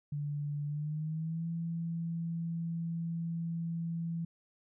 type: tone with pitch glide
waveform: sine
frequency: 146.1 to 166.86 Hz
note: D3 to E3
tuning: -9 to +21 cents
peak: -33 dBFS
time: 0.12-4.25 s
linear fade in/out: 5 ms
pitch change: +230 cents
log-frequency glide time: 0.66-1.47 s
effects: none